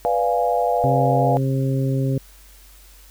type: chord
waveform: sine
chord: B diminished seventh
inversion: none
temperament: equal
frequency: 493.9 / 587.3 / 698.5 / 830.6 Hz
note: B4 / D5 / F5 / Ab5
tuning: 0 / 0 / 0 / 0 cents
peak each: -22 / -25 / -20 / -24 dBFS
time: 0.05-1.37 s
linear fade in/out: 0 ms
type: harmonic tone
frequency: 134 Hz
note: C3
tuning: 42 cents sharp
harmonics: 1 / 2 / 3 / 4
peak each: -19 / -25 / -29 / -31 dBFS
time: 0.84-2.18 s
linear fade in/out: 0 ms
effects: added 48 Hz sine -46 dBFS peak until 3.1 s + white hiss -50 dBFS RMS until 3.1 s